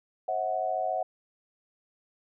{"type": "tone cluster", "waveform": "sine", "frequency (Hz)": [537, 645, 739], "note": ["C5", "E5", "F#5"], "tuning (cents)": [45, -38, -2], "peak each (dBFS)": [-36, -31, -29], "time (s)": [0.28, 1.03], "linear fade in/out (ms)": 5, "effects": []}